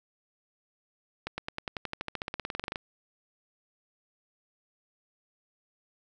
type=accelerating click train; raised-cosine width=0.3 ms; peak=-17 dBFS; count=23; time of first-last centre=1.27-2.758 s; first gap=110 ms; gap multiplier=0.95; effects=none